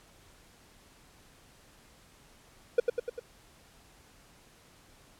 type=tone with echo; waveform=triangle; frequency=482.6 Hz; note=B4; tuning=40 cents flat; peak=-16 dBFS; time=2.78-2.8 s; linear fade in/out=5 ms; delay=99 ms; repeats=4; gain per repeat=-4 dB; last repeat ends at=3.196 s; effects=pink hiss -59 dBFS RMS until 5.19 s + low-pass 12000 Hz 12 dB/octave